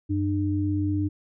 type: tone pair together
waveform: sine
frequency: 94.94 / 301.4 Hz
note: F#2 / D4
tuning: +45 / +45 cents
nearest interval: octave + minor sixth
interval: 2000 cents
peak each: -25 dBFS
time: 0.09-1.09 s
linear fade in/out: 20 ms
effects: none